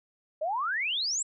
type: exponential sweep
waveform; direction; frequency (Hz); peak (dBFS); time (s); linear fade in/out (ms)
sine; up; 587 to 7970; -27; 0.41-1.23; 10
effects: none